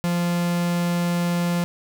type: tone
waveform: 45% pulse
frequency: 173.7 Hz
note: F3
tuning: 9 cents flat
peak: -20 dBFS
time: 0.04-1.64 s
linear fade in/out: 0 ms
effects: none